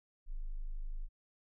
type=tone; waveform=sine; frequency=25.96 Hz; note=G#0; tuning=in tune; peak=-36 dBFS; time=0.26-1.09 s; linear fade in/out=50 ms; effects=none